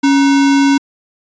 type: tone with sample-and-hold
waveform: sine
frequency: 277.7 Hz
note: C#4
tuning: 3 cents sharp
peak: -7 dBFS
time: 0.03-0.78 s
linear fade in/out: 10 ms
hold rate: 1225 Hz
effects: resampled to 16000 Hz